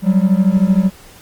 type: beating tone pair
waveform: triangle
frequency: 183.8 / 196.8 Hz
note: F#3 / G3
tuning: -11 / +7 cents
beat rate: 13 Hz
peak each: -11 dBFS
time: 0.02-0.91 s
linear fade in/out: 50 ms
effects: pink hiss -42 dBFS RMS until 1.21 s + Opus 24 kbps